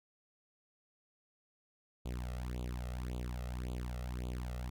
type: tone with flanger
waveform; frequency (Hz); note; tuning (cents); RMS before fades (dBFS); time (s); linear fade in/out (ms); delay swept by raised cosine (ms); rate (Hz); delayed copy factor
sawtooth; 61.5; B1; -7; -40; 2.05-4.7; 10; 0.27 to 1.57; 1.8; +1
effects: none